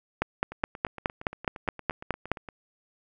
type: two click trains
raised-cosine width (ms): 0.5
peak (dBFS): -24 / -9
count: 18 / 11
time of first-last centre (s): 0.52-2.488 / 0.22-2.316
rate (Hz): 8.64 / 4.77
effects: none